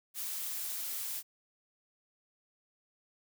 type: noise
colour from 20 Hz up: blue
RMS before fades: -38 dBFS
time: 0.14-1.23 s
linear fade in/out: 50 ms
effects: none